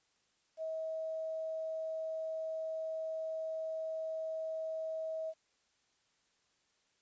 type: tone with quantisation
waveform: sine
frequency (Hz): 640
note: D#5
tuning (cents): +49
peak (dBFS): -36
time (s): 0.57-5.34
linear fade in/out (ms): 50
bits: 11
effects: white hiss -75 dBFS RMS until 7.01 s + resampled to 16000 Hz